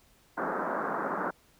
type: band-pass noise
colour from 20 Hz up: white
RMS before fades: -32 dBFS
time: 0.37-1.31 s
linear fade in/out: 10 ms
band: 180 to 1500 Hz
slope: 48 dB/octave
effects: pink hiss -63 dBFS RMS until 1.59 s